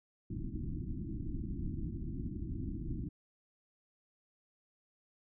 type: low-pass noise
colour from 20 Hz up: pink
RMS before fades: -39 dBFS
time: 0.3-3.09 s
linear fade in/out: 5 ms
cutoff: 340 Hz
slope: 96 dB/octave
effects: none